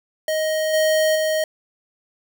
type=tone with level steps; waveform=square; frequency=626 Hz; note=D#5; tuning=10 cents sharp; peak=-20 / -16 / -19 dBFS; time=0.28-1.44 s; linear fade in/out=2 ms; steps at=0.73 / 1.15 s; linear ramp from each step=10 ms; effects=none